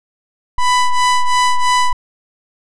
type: ring-modulated tone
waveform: square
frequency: 497.5 Hz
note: B4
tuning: 13 cents sharp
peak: -8 dBFS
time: 0.58-1.93 s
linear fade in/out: 5 ms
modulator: 496 Hz
effects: resampled to 22050 Hz